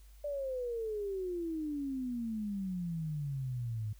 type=exponential sweep; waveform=sine; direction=down; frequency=591 to 104.3 Hz; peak=-34 dBFS; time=0.24-3.93 s; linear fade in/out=5 ms; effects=added 50 Hz sine -53 dBFS peak until 3.99 s + white hiss -67 dBFS RMS until 3.99 s